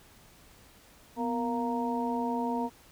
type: harmonic tone with a mistuned harmonic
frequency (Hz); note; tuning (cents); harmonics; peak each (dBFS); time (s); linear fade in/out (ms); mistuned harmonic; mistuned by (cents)
233.1; A#3; 0; 1 / 2 / 3 / 4; -31 / -36 / -37 / -33; 1.16-2.7; 50; 1; +96
effects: pink hiss -57 dBFS RMS until 2.91 s